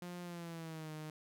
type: tone with pitch glide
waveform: sawtooth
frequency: 176.6 to 154.63 Hz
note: F3 to D#3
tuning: +20 to -10 cents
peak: -40 dBFS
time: 0.02-1.1 s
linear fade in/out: 2 ms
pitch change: -230 cents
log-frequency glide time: 0.22-0.92 s
effects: none